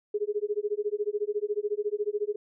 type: tone with tremolo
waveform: sine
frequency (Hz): 416.2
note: G#4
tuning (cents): +4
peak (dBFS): -23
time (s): 0.14-2.36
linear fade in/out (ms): 5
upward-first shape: sine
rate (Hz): 14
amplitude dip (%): 100
effects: none